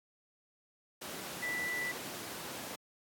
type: tone in noise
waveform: sine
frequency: 1975.5 Hz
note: B6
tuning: in tune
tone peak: -34 dBFS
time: 1.42-1.92 s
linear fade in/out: 10 ms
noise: pink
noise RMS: -42 dBFS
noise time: 1.01-2.76 s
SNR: +5 dB
effects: high-pass 200 Hz 12 dB/octave + AAC 64 kbps